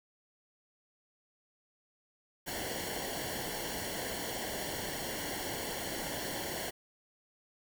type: noise with comb filter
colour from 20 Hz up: pink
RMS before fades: -38 dBFS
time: 2.46-6.71 s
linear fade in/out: 20 ms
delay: 0.8 ms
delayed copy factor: -0.75
effects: none